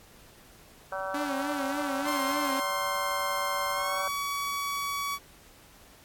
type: harmonic tone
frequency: 191.1 Hz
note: G3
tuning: 44 cents flat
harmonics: 3 / 4 / 5 / 6 / 7 / 8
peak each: -35 / -38 / -40 / -40 / -40 / -39 dBFS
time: 0.92-4.08 s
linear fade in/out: 2 ms
type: tone with vibrato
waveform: sawtooth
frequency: 281.5 Hz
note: C#4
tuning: 27 cents sharp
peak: -27 dBFS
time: 1.14-2.6 s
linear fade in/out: 5 ms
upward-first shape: sine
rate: 3.4 Hz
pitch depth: 84 cents each way
type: tone with pitch glide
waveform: sawtooth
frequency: 1056 to 1131.8 Hz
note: C6 to C#6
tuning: +16 to +36 cents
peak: -26 dBFS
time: 2.04-5.19 s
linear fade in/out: 50 ms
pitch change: +120 cents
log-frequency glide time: 3.72-4.05 s
effects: pink hiss -55 dBFS RMS until 6.04 s + AAC 64 kbps